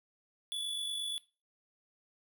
square tone with amplitude modulation, 3438 Hz, A7, 41 cents flat, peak -34 dBFS, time 0.52-1.18 s, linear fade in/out 0 ms, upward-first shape sine, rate 48.6 Hz, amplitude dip 40%, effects noise-tail reverb RT60 0.3 s tail -18 dB re dry

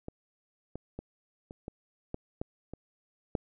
clicks, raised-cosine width 2 ms, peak -25 / -25 / -25 / -30 / -25 / -21 / -20 / -27 / -15 dBFS, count 9, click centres 0.084 / 0.756 / 0.99 / 1.509 / 1.681 / 2.144 / 2.415 / 2.736 / 3.352 s, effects none

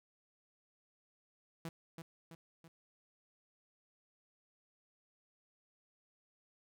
sawtooth tone with echo, 164.81 Hz, E3, in tune, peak -37 dBFS, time 1.65-1.69 s, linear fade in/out 2 ms, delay 330 ms, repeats 3, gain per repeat -5 dB, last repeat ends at 2.68 s, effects none

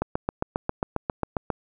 click train, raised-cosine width 1 ms, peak -10 dBFS, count 12, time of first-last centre 0.02-1.502 s, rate 7.42 Hz, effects none

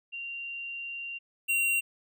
sine / square tone pair in turn, 2769 / 2753 Hz, F7 / F7, -15 / -25 cents, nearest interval unison, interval 10 cents, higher first, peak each -35 / -25 dBFS, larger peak second, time 0.12-1.19 / 1.48-1.81 s, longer first, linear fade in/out 20 ms, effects none

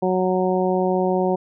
harmonic tone, 184.7 Hz, F#3, 3 cents flat, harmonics 1 / 2 / 3 / 4 / 5, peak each -23 / -21 / -24 / -25 / -29 dBFS, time 0.02-1.36 s, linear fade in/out 10 ms, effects none

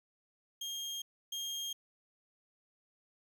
30% pulse tone pair in turn, 3224 / 3224 Hz, G7 / G7, +48 / +48 cents, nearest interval unison, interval 0 cents, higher neither, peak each -35 / -34 dBFS, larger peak second, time 0.61-1.02 / 1.32-1.73 s, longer neither, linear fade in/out 5 ms, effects none

